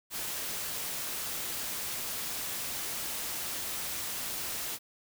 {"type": "noise", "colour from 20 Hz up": "white", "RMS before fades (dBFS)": -36, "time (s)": [0.1, 4.79], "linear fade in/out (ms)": 50, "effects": []}